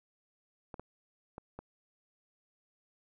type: clicks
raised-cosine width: 1 ms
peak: -29 dBFS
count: 4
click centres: 0.742 / 0.796 / 1.381 / 1.59 s
effects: none